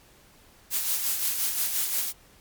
blue noise with tremolo, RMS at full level -25 dBFS, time 0.7-2.13 s, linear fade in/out 50 ms, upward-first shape sine, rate 5.7 Hz, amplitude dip 45%, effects pink hiss -56 dBFS RMS until 2.4 s + MP3 96 kbps

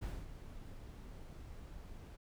brown noise with ADSR envelope, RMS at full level -40 dBFS, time 0.01-2.17 s, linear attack 20 ms, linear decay 220 ms, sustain -10 dB, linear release 20 ms, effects none

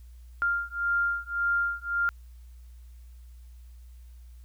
sine beating tone pair, 1396.9 / 1398.7 Hz, F6 / F6, 0 / +2 cents, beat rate 1.8 Hz, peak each -28 dBFS, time 0.42-2.09 s, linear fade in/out 0 ms, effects added 60 Hz sine -45 dBFS peak until 4.44 s + white hiss -67 dBFS RMS until 4.44 s

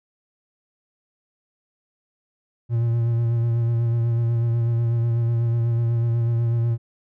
triangle tone with vibrato, 116.8 Hz, A#2, 4 cents sharp, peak -16 dBFS, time 2.69-6.78 s, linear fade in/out 50 ms, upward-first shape sine, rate 8.1 Hz, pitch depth 25 cents each way, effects none

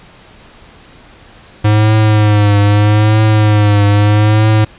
square tone with vibrato, 105.3 Hz, G#2, 24 cents sharp, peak -7 dBFS, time 1.64-4.65 s, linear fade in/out 10 ms, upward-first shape triangle, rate 0.79 Hz, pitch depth 59 cents each way, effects pink hiss -40 dBFS RMS until 4.78 s + resampled to 8000 Hz

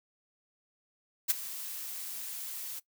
blue noise with ADSR envelope, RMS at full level -24 dBFS, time 1.28-2.8 s, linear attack 25 ms, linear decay 18 ms, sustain -16 dB, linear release 16 ms, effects noise-tail reverb RT60 0.1 s tail -19 dB re dry

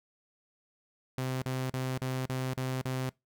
sawtooth tone bursts, 129.7 Hz, C3, 15 cents flat, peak -27 dBFS, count 7, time 1.18-3.094 s, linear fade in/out 0 ms, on 240 ms, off 39 ms, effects noise-tail reverb RT60 0.2 s tail -24 dB re dry

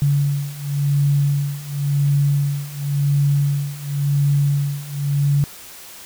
sine beating tone pair, 141.8 / 142.73 Hz, C#3 / D3, +40 / -49 cents, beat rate 0.93 Hz, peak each -20 / -18 dBFS, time 0.02-5.44 s, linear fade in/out 0 ms, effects white hiss -39 dBFS RMS until 6.05 s

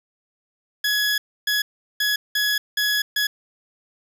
20% pulse tone bursts at uneven times, 1683 Hz, G#6, 23 cents sharp, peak -14 dBFS, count 6, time 0.84-1.18 / 1.47-1.62 / 2-2.16 / 2.35-2.58 / 2.77-3.02 / 3.16-3.27 s, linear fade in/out 5 ms, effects none

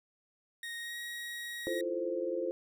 30% pulse tone with pitch glide, 1864.7 to 1895.1 Hz, A#6 to A#6, 0 to +28 cents, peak -36 dBFS, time 0.63-1.81 s, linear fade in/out 2 ms, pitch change +28 cents, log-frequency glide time 0.78-0.98 s
sine chord, F major seventh, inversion third, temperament equal, 329.6 / 349.2 / 440 / 523.3 Hz, E4 / F4 / A4 / C5, 0 / 0 / 0 / 0 cents, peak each -41 / -36 / -39 / -35 dBFS, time 1.67-2.51 s, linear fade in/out 0 ms
effects none

